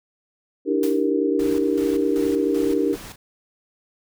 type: chord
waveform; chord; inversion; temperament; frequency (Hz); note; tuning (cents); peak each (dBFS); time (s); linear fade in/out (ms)
sine; E half-diminished seventh; third; equal with one note detuned; 293.7 / 323.4 / 392 / 466.2; D4 / E4 / G4 / Bb4; 0 / -33 / 0 / 0; -22 / -25 / -23 / -24; 0.65-2.97; 50
type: noise with exponential decay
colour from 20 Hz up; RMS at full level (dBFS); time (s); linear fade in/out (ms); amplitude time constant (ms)
white; -32; 0.83-1.11; 2; 60
type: noise with tremolo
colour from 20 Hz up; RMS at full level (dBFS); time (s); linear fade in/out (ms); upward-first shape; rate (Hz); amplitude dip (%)
pink; -38; 1.39-3.16; 5; square; 2.6; 65
effects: none